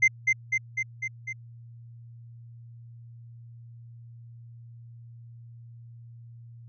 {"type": "tone with echo", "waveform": "triangle", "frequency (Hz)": 2082, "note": "C7", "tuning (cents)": -9, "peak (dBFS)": -14, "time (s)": [0.02, 0.08], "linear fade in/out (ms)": 10, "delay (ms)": 250, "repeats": 5, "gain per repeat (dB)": -3, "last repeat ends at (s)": 1.33, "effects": ["added 117 Hz sine -44 dBFS peak until 6.68 s", "resampled to 16000 Hz"]}